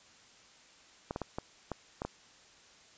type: clicks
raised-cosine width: 1 ms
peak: -21 dBFS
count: 7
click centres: 1.109 / 1.161 / 1.217 / 1.385 / 1.717 / 2.019 / 2.05 s
effects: white hiss -59 dBFS RMS until 2.97 s + resampled to 16000 Hz